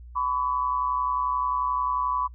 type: tone pair together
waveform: sine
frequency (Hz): 1002.7 / 1134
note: B5 / C#6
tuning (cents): +26 / +39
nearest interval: major second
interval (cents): 213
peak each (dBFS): -26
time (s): 0.15-2.28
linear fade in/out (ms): 20
effects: noise-tail reverb RT60 0.1 s tail -24 dB re dry + added 60 Hz sine -41 dBFS peak until 2.34 s